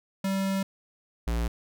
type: tone pair in turn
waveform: square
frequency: 193.7 / 57.73 Hz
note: G3 / A#1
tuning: -20 / -16 cents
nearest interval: octave + major sixth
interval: 2096 cents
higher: first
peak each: -26 dBFS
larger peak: neither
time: 0.24-0.63 / 1.27-1.48 s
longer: first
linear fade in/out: 5 ms
effects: none